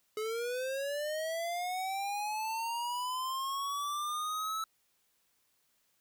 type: linear sweep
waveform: square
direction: up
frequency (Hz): 424.5 to 1313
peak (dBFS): -34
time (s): 0.17-4.64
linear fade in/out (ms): 2
effects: white hiss -74 dBFS RMS until 6 s